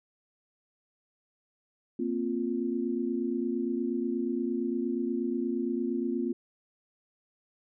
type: chord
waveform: sine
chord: Bb suspended second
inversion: none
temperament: equal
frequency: 233.1 / 261.6 / 349.2 Hz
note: Bb3 / C4 / F4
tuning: 0 / 0 / 0 cents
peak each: -32 dBFS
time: 1.99-6.33 s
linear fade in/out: 5 ms
effects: none